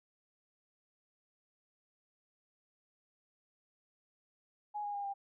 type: tone with pitch steps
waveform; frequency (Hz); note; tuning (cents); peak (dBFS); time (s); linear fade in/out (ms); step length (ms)
sine; 834 / 821.1 / 808.4 / 795.9; G#5 / G#5 / G#5 / G5; +7 / -20 / -47 / +26; -36; 4.74-5.14; 20; 100
effects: none